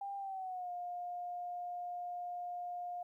sine tone with pitch glide, 796 to 709.2 Hz, G5 to F5, +26 to +26 cents, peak -39 dBFS, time 0.01-3.03 s, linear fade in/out 5 ms, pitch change -200 cents, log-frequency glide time 0.17-0.71 s, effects 13-bit

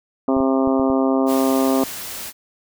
harmonic tone, 133.3 Hz, C3, 33 cents sharp, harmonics 2 / 3 / 4 / 5 / 6 / 7 / 8 / 9, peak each -17 / -23 / -24 / -24 / -30 / -31 / -31 / -31 dBFS, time 0.28-1.84 s, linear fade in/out 2 ms
clicks, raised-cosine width 5 ms, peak -22 dBFS, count 5, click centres 0.367 / 0.404 / 0.674 / 0.797 / 0.901 s
white noise, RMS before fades -31 dBFS, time 1.26-2.33 s, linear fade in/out 50 ms
effects none

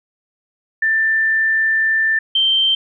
sine tone pair in turn, 1778 / 3131 Hz, A6 / G7, +18 / -3 cents, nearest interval minor seventh, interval 979 cents, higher second, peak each -13 / -12 dBFS, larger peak second, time 0.82-2.19 / 2.35-2.75 s, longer first, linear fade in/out 5 ms, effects none

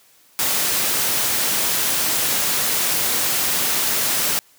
white noise, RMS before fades -20 dBFS, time 0.39-4.39 s, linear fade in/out 0 ms, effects white hiss -54 dBFS RMS until 4.58 s + high-pass 100 Hz 12 dB/octave

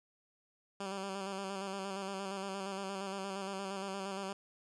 10% pulse tone with vibrato, 194.6 Hz, G3, 12 cents flat, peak -30 dBFS, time 0.8-4.33 s, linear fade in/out 5 ms, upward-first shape square, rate 8.6 Hz, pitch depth 33 cents each way, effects resampled to 22050 Hz

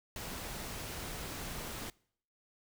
pink noise, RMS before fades -42 dBFS, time 0.16-1.9 s, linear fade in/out 2 ms, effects noise-tail reverb RT60 0.6 s tail -24 dB re dry

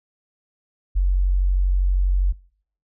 sine tone, 46.25 Hz, F#1, in tune, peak -15 dBFS, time 0.95-2.33 s, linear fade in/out 20 ms, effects noise-tail reverb RT60 0.6 s tail -24 dB re dry

